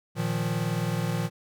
square chord, Bb suspended fourth, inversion none, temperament equal, 116.54 / 155.56 / 174.61 Hz, Bb2 / Eb3 / F3, 0 / 0 / 0 cents, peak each -31 dBFS, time 0.15-1.3 s, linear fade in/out 50 ms, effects none

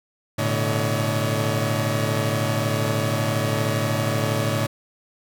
sawtooth tone cluster, 109 / 121.7 / 145.8 / 566 / 632 Hz, A2 / B2 / D3 / C#5 / D#5, -16 / -25 / -12 / +36 / +27 cents, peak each -20 / -26 / -23 / -24 / -28 dBFS, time 0.38-4.67 s, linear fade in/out 10 ms, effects none

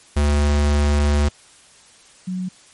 square / sine tone pair in turn, 73 / 183.95 Hz, D2 / F#3, -10 / -10 cents, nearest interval octave + major third, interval 1600 cents, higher second, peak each -15 / -22 dBFS, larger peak first, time 0.16-1.29 / 2.27-2.49 s, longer first, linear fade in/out 10 ms, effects white hiss -49 dBFS RMS until 2.73 s + MP3 48 kbps

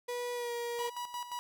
35% pulse tone with pitch glide, 487.1 to 474.6 Hz, B4 to A#4, -24 to +31 cents, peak -33 dBFS, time 0.08-0.9 s, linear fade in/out 10 ms, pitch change -45 cents, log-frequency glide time 0.34-0.52 s
45% pulse tone with tremolo, 973 Hz, B5, 26 cents flat, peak -36 dBFS, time 0.79-1.39 s, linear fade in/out 0 ms, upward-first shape square, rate 5.7 Hz, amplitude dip 65%
effects none

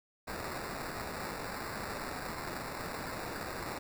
white noise with sample-and-hold, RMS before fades -40 dBFS, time 0.27-3.79 s, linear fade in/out 10 ms, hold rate 3150 Hz, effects none

